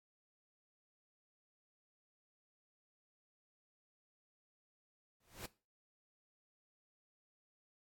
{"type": "noise with exponential growth", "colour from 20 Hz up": "pink", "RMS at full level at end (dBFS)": -42, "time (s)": [5.2, 5.46], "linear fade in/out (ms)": 5, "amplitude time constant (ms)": 55, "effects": ["noise-tail reverb RT60 0.3 s tail -18 dB re dry", "AAC 64 kbps"]}